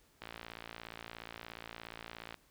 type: click train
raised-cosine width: 0.3 ms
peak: -28 dBFS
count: 122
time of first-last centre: 0.22-2.343 s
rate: 57 Hz
effects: pink hiss -68 dBFS RMS until 2.5 s